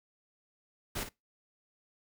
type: noise with echo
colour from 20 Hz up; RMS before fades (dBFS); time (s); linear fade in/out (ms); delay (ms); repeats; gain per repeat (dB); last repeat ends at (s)
pink; -36; 0.95-1.04; 10; 53; 1; -9; 1.093
effects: noise-tail reverb RT60 0.2 s tail -22 dB re dry

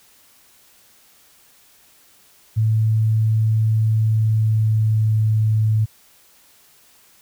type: tone with pitch glide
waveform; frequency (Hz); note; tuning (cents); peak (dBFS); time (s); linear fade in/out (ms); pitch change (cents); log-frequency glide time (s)
sine; 110 to 108.93; A2 to A2; 0 to -17; -14; 2.56-5.86; 20; -17; 3.94-5.18
effects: white hiss -53 dBFS RMS until 7.21 s

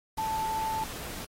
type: tone in noise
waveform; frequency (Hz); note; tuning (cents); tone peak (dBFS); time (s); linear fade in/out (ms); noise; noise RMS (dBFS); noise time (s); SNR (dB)
sine; 880; A5; 0; -28; 0.18-0.84; 5; pink; -40; 0.17-1.25; +9
effects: AAC 48 kbps

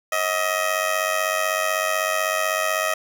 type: tone with amplitude modulation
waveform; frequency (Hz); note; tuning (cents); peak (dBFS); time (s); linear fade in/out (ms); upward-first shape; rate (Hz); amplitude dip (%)
15% pulse; 632; D#5; +27; -11; 0.12-2.94; 5; sine; 96; 70
effects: 8-bit

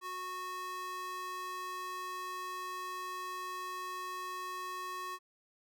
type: tone with high-pass filter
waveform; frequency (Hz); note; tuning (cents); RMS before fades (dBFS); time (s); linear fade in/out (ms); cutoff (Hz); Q
square; 367.4; F#4; -12; -41; 0.01-5.19; 50; 850; 4.7
effects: none

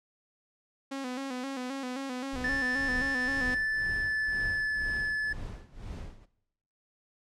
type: tone with vibrato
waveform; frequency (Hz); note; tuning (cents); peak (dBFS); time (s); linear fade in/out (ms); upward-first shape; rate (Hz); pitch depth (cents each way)
sawtooth; 261.6; C4; 0; -30; 0.91-3.55; 10; square; 3.8; 71
type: noise with tremolo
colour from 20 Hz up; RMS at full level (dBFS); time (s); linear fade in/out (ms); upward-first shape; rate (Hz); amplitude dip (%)
brown; -38; 2.32-6.26; 20; sine; 2; 85
type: tone with pitch glide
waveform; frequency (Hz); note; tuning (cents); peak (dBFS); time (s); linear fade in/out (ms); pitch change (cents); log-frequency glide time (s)
triangle; 1760 to 1726.8; A6 to A6; 0 to -33; -26; 2.44-5.33; 5; -33; 3.22-4.92
effects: noise-tail reverb RT60 0.8 s tail -19 dB re dry + low-pass 8000 Hz 12 dB/octave

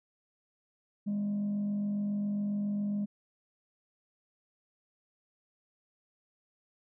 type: tone with frequency modulation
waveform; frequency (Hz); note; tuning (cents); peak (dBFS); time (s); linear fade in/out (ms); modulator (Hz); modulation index
sine; 204.4; G#3; -27; -27; 1.06-3.06; 20; 47.3; 0.2
effects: tanh soft clip ceiling -28 dBFS

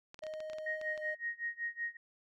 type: clicks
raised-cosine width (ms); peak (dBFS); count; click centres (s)
0.2; -32; 11; 0.144 / 0.191 / 0.237 / 0.267 / 0.338 / 0.404 / 0.499 / 0.533 / 0.585 / 0.814 / 0.977
type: tone with pitch glide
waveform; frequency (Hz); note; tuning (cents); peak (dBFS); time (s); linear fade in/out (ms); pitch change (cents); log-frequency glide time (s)
triangle; 622.3 to 614.1; D#5 to D#5; 0 to -23; -38; 0.22-1.15; 10; -23; 0.76-0.96
type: tone with tremolo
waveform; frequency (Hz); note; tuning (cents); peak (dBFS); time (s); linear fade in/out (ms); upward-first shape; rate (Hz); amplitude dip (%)
sine; 1872; A#6; +7; -33; 0.66-1.97; 5; sine; 5.3; 95
effects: none

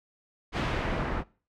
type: noise with low-pass filter sweep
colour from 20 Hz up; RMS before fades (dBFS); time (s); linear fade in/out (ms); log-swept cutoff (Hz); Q
pink; -30; 0.52-1.24; 50; 3100 to 1300; 0.84
effects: noise-tail reverb RT60 0.4 s tail -23 dB re dry

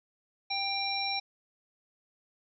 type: harmonic tone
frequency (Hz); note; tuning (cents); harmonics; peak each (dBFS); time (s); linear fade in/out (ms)
790; G5; +13; 1 / 3 / 5 / 7; -35 / -35 / -35 / -35; 0.5-1.2; 10
effects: none

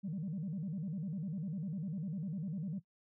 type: tone with vibrato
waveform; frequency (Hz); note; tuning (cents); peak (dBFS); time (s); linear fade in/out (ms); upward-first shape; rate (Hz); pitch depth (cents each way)
sine; 174.61; F3; 0; -35; 0.03-2.8; 20; square; 10; 210
effects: noise-tail reverb RT60 0.1 s tail -19 dB re dry + tanh soft clip ceiling -33 dBFS

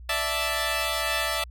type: chord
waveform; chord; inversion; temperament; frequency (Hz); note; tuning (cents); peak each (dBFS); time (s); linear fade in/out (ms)
10% pulse; D suspended second; none; equal; 587.3 / 659.3 / 880; D5 / E5 / A5; 0 / 0 / 0; -22 / -19 / -23; 0.09-1.44; 5
effects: added 60 Hz sine -40 dBFS peak until 1.5 s

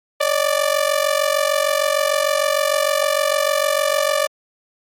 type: ring-modulated tone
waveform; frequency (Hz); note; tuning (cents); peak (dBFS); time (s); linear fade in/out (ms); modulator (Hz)
sawtooth; 587.3; D5; 0; -9; 0.2-4.27; 10; 23.3
effects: MP3 64 kbps

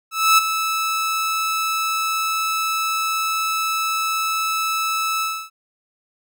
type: tone with ADSR envelope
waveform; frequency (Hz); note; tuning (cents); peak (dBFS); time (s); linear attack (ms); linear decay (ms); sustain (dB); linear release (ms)
sawtooth; 1309; E6; -13; -6; 0.11-5.5; 270; 15; -10; 280
effects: none

